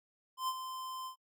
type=tone with ADSR envelope; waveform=square; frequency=1036 Hz; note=C6; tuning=17 cents flat; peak=-32 dBFS; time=0.37-1.16 s; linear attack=110 ms; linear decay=50 ms; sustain=-9 dB; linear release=96 ms; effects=noise-tail reverb RT60 0.1 s tail -26 dB re dry